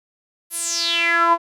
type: tone with band-pass filter sweep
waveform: sawtooth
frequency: 338.3 Hz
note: E4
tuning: 45 cents sharp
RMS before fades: -19 dBFS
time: 0.5-1.38 s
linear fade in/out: 50 ms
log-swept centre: 12000 to 840 Hz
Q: 6.1
effects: none